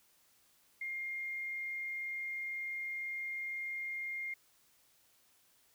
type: tone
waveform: sine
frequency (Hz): 2121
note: C7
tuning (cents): +23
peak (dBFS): -37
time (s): 0.81-4.34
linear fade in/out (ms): 5
effects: white hiss -69 dBFS RMS until 5.74 s